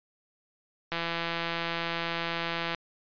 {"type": "click train", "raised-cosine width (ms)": 0.3, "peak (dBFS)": -15, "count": 308, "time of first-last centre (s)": [0.92, 2.747], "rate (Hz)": 168, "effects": ["resampled to 11025 Hz"]}